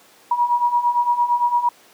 sine beating tone pair, 956 / 964.8 Hz, A#5 / B5, +43 / -41 cents, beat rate 8.8 Hz, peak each -21 / -17 dBFS, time 0.31-1.69 s, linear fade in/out 5 ms, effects pink hiss -50 dBFS RMS until 1.93 s + high-pass 300 Hz 12 dB/octave

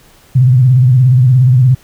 sine tone with vibrato, 127.2 Hz, C3, 48 cents flat, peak -4 dBFS, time 0.35-1.75 s, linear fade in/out 10 ms, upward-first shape sine, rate 17 Hz, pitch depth 100 cents each way, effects pink hiss -45 dBFS RMS until 1.83 s

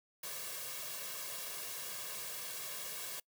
white noise with comb filter, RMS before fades -43 dBFS, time 0.23-3.2 s, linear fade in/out 5 ms, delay 1.8 ms, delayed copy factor +0.7, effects noise-tail reverb RT60 0.1 s tail -25 dB re dry + high-pass 150 Hz 12 dB/octave

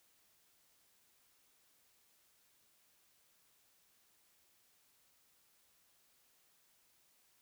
silence, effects white hiss -72 dBFS RMS until 7.41 s

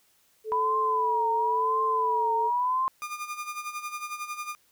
sine tone with pitch glide, 436.5 to 441.1 Hz, A4 to A4, -14 to +4 cents, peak -30 dBFS, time 0.44-2.51 s, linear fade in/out 50 ms, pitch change +18 cents, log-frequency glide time 0.96-1.11 s
sine tone with vibrato, 985 Hz, B5, 5 cents flat, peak -23 dBFS, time 0.52-2.88 s, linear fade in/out 0 ms, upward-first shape triangle, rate 0.96 Hz, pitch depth 120 cents each way
30% pulse tone with tremolo, 1211 Hz, D#6, 47 cents flat, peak -28 dBFS, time 3.02-4.55 s, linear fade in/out 0 ms, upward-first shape sine, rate 11 Hz, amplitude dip 70%
effects white hiss -65 dBFS RMS until 4.71 s

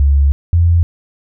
sine tone pair in turn, 70.2 / 85.06 Hz, C#2 / F2, +22 / -45 cents, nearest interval minor third, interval 333 cents, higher second, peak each -7 dBFS, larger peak neither, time 0-0.32 / 0.53-0.83 s, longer first, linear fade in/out 0 ms, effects none

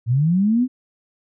sine linear sweep, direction up, 110 to 261.6 Hz, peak -14 dBFS, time 0.06-0.68 s, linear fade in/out 50 ms, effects none

